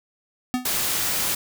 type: tone with exponential decay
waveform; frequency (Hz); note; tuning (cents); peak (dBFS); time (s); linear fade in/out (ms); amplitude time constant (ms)
square; 251.1; B3; +29; -18; 0.54-0.73; 0; 40
type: noise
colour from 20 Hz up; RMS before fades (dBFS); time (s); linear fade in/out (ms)
white; -24; 0.65-1.35; 5
effects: none